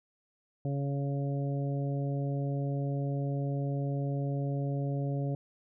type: harmonic tone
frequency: 140 Hz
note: C#3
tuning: 18 cents sharp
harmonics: 1 / 2 / 3 / 4 / 5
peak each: -30 / -38 / -42 / -41 / -46 dBFS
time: 0.65-5.35 s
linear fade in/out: 2 ms
effects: none